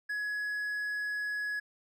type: tone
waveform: triangle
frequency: 1682 Hz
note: G#6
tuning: 22 cents sharp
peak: -30 dBFS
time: 0.09-1.6 s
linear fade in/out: 10 ms
effects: none